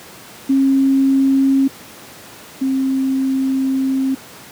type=tone pair in turn; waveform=sine; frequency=270.1 / 266.1 Hz; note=C#4 / C4; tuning=-45 / +29 cents; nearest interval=unison; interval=26 cents; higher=first; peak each=-10 / -14 dBFS; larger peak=first; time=0.49-1.68 / 2.61-4.15 s; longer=second; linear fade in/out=10 ms; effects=pink hiss -38 dBFS RMS until 4.51 s + high-pass 150 Hz 12 dB/octave